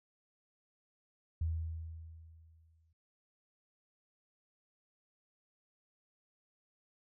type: tone with exponential decay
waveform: sine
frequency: 81.2 Hz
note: E2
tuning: 26 cents flat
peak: -30 dBFS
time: 1.41-2.93 s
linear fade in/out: 5 ms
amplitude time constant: 330 ms
effects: none